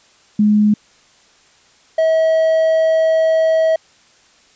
sine / triangle tone pair in turn, 210 / 642.9 Hz, G#3 / E5, +19 / -43 cents, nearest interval octave + perfect fifth, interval 1938 cents, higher second, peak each -9 dBFS, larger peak neither, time 0.39-0.74 / 1.98-3.76 s, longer second, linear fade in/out 5 ms, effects white hiss -51 dBFS RMS until 4.55 s + resampled to 16000 Hz

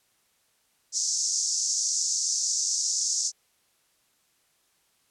pink band-pass noise, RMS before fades -27 dBFS, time 0.92-3.32 s, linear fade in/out 50 ms, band 5400 to 7200 Hz, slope 48 dB/octave, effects white hiss -68 dBFS RMS until 5.1 s + low-pass 12000 Hz 12 dB/octave

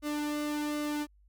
sawtooth tone with flanger, 297 Hz, D4, 20 cents sharp, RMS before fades -33 dBFS, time 0.02-1.07 s, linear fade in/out 50 ms, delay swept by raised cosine 1.2 to 2.17 ms, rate 1.3 Hz, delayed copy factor -0.65, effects added 50 Hz sine -59 dBFS peak until 1.28 s

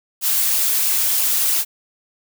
blue noise with flanger, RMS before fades -18 dBFS, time 0.21-1.65 s, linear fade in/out 50 ms, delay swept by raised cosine 0.5 to 5.2 ms, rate 3 Hz, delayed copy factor -0.5, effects none

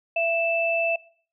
sine tone pair together, 668 / 2641 Hz, E5 / E7, +23 / +3 cents, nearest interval 2 octaves, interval 2380 cents, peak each -23 / -24 dBFS, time 0.16-0.96 s, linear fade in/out 5 ms, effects noise-tail reverb RT60 0.5 s tail -21 dB re dry

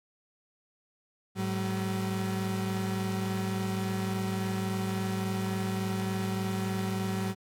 35% pulse tone pair together, 106.76 / 190 Hz, G#2 / F#3, +48 / +46 cents, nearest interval minor seventh, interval 998 cents, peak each -32 / -29 dBFS, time 1.35-7.35 s, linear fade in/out 50 ms, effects AAC 64 kbps

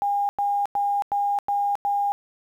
sine tone bursts, 810 Hz, G#5, 43 cents flat, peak -20 dBFS, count 6, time 0.02-2.12 s, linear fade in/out 0 ms, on 270 ms, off 96 ms, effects 9-bit

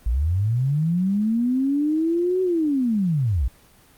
sine linear two-way sweep, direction up then down, 51.91 to 376.4 to 51.91 Hz, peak -18 dBFS, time 0.06-3.48 s, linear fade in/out 5 ms, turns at 2.42 s, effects pink hiss -53 dBFS RMS until 3.97 s + Opus 24 kbps

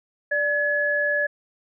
sine tone pair together, 587.3 / 1699 Hz, D5 / G#6, 0 / +39 cents, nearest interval octave + tritone, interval 1839 cents, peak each -25 / -21 dBFS, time 0.31-1.27 s, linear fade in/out 10 ms, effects none

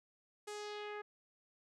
sawtooth tone with low-pass filter sweep, 417.3 Hz, G#4, 8 cents sharp, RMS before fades -45 dBFS, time 0.47-1.02 s, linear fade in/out 10 ms, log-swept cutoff 9300 to 1700 Hz, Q 1.8, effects none

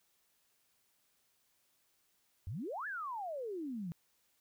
sine exponential two-way sweep, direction up then down, 81.5 to 1760 to 160 Hz, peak -38 dBFS, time 2.47-3.92 s, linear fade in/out 0 ms, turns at 2.87 s, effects white hiss -75 dBFS RMS until 4.4 s

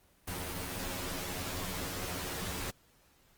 pink noise with comb filter, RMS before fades -38 dBFS, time 0.27-2.71 s, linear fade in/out 10 ms, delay 11 ms, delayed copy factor +0.95, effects pink hiss -66 dBFS RMS until 3.37 s + Opus 24 kbps

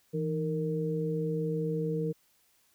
sine tone cluster, 163.5 / 310.1 / 462.5 Hz, E3 / D#4 / A#4, -14 / -6 / -14 cents, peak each -31 / -38 / -32 dBFS, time 0.13-2.13 s, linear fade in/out 20 ms, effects white hiss -68 dBFS RMS until 2.74 s

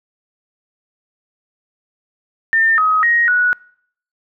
sine tone with pitch steps, 1804 / 1265 / 1879 / 1468 Hz, A6 / D#6 / A#6 / F#6, +43 / +28 / +13 / -14 cents, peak -11 dBFS, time 2.53-3.53 s, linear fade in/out 0 ms, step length 250 ms, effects noise-tail reverb RT60 0.6 s tail -24 dB re dry

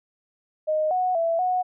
sine tone with pitch steps, 619 / 735 / 665 / 733 Hz, D#5 / F#5 / E5 / F#5, -9 / -12 / +15 / -16 cents, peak -20 dBFS, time 0.67-1.63 s, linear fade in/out 20 ms, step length 240 ms, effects none

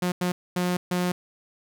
sawtooth tone bursts at uneven times, 179.1 Hz, F3, 44 cents sharp, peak -19 dBFS, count 4, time 0.02-0.12 / 0.21-0.32 / 0.56-0.77 / 0.91-1.12 s, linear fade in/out 5 ms, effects none

